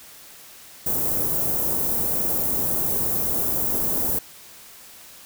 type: band-stop noise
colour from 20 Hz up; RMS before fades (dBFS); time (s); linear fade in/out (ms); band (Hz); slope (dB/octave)
white; -23; 0.86-4.19; 5; 560 to 16000; 12
effects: white hiss -45 dBFS RMS until 5.25 s